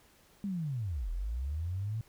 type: linear two-way sweep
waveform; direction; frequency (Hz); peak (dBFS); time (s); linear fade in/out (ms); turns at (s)
sine; down then up; 206.9 to 38.89 to 114.7; -32; 0.44-2.01; 0; 1.1
effects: pink hiss -63 dBFS RMS until 2.08 s